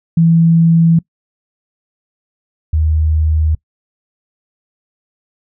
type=tone pair in turn; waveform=sine; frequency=165.6 / 78.15 Hz; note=E3 / D#2; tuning=+8 / +8 cents; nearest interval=octave + minor second; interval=1300 cents; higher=first; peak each=-6 / -10 dBFS; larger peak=first; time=0.17-0.99 / 2.73-3.55 s; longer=neither; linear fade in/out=5 ms; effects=noise-tail reverb RT60 0.1 s tail -23 dB re dry